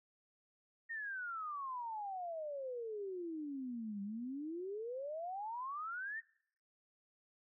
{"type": "exponential two-way sweep", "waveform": "sine", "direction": "down then up", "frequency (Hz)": [1867, 196, 1867], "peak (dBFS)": -40, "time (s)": [0.89, 6.21], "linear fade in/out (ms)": 20, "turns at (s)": 4.02, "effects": ["noise-tail reverb RT60 0.7 s tail -24 dB re dry"]}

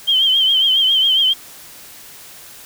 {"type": "tone with vibrato", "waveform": "sine", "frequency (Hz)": 3136, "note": "G7", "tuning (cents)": 0, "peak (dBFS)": -11, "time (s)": [0.07, 1.34], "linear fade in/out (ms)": 20, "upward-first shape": "triangle", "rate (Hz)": 7.3, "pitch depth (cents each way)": 76, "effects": ["white hiss -39 dBFS RMS until 2.65 s"]}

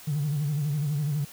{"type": "tone with vibrato", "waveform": "triangle", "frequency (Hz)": 146.83, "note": "D3", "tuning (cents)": 0, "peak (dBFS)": -21, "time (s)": [0.07, 1.25], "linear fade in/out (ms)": 10, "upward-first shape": "sine", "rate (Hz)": 12, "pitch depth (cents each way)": 99, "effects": ["tanh soft clip ceiling -21 dBFS", "white hiss -47 dBFS RMS until 1.32 s"]}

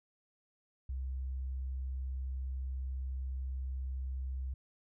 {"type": "tone", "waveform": "sine", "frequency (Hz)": 65.3, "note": "C2", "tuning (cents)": -3, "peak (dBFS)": -35, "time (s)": [0.89, 4.54], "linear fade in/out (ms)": 5, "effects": []}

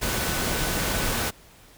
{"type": "tone in noise", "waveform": "sine", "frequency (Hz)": 1500, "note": "F#6", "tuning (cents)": 23, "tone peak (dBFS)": -37, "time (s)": [0.01, 1.31], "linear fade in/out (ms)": 20, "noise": "pink", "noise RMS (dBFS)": -26, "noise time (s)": [0.01, 1.31], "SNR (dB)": -14, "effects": ["pink hiss -52 dBFS RMS until 1.77 s"]}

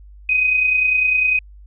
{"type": "tone pair together", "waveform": "sine", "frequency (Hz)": [2479, 2509], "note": ["D#7", "D#7"], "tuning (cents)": [-7, 14], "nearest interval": "unison", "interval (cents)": 21, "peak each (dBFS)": [-24, -14], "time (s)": [0.29, 1.39], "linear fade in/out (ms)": 5, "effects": ["added 50 Hz sine -39 dBFS peak until 1.66 s"]}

